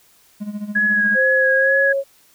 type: tone with tremolo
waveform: triangle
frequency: 207.7 Hz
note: G#3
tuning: in tune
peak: -20 dBFS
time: 0.4-1.17 s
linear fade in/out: 20 ms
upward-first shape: sine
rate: 14 Hz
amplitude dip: 75%
type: tone with vibrato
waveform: sine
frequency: 1667 Hz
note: G#6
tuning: 6 cents sharp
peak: -14 dBFS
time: 0.75-1.93 s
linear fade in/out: 10 ms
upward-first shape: sine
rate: 2.2 Hz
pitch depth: 24 cents each way
type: tone with pitch glide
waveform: sine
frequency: 524 to 549.4 Hz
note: C5 to C#5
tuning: +2 to -16 cents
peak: -17 dBFS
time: 1.14-2.04 s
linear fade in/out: 50 ms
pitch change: +82 cents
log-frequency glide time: 1.48-1.86 s
effects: white hiss -54 dBFS RMS until 2.34 s